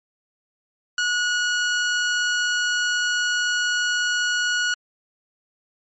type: tone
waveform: sawtooth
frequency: 1457 Hz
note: F#6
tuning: 27 cents flat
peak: -16 dBFS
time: 0.98-4.74 s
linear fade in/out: 2 ms
effects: MP3 32 kbps